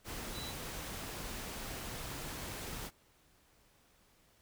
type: tone in noise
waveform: sine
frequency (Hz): 3951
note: B7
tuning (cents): 0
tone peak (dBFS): -45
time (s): 0.32-0.54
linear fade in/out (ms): 50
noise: pink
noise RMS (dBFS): -43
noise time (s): 0.04-2.91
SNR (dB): -5
effects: pink hiss -68 dBFS RMS until 4.41 s